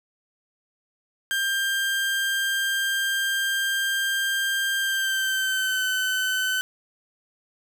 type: tone with pitch glide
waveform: 30% pulse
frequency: 1590 to 1520 Hz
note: G6 to F#6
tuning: +24 to +46 cents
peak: -20 dBFS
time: 1.31-6.61 s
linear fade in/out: 0 ms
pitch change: -78 cents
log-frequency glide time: 4.78-5.85 s
effects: none